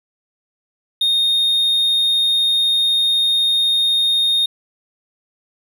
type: tone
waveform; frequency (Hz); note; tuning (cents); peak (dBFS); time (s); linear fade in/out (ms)
triangle; 3692; A#7; -17; -12; 1.01-4.46; 5
effects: none